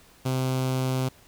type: tone with notch filter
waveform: sawtooth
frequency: 130 Hz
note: C3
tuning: 11 cents flat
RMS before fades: -26 dBFS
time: 0.25-1.09 s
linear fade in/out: 10 ms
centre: 1800 Hz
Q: 2
effects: pink hiss -55 dBFS RMS until 1.27 s